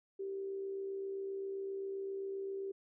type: tone with amplitude modulation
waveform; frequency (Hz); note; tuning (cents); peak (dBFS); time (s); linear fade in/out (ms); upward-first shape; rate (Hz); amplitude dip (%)
sine; 390; G4; -9; -36; 0.19-2.72; 10; sine; 67.6; 35
effects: none